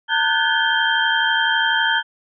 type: tone cluster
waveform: sine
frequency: 902 / 1473 / 1545 / 1714 / 3162 Hz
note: A5 / F#6 / G6 / A6 / G7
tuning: +43 / -8 / -26 / -46 / +14 cents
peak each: -22 dBFS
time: 0.08-2.03 s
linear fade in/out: 50 ms
effects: none